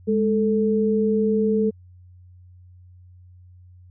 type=tone pair together; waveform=sine; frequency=207.7 / 440.1 Hz; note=G#3 / A4; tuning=0 / 0 cents; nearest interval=octave + minor second; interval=1300 cents; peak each=-20 dBFS; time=0.07-1.71 s; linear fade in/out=20 ms; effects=added 90 Hz sine -45 dBFS peak until 3.9 s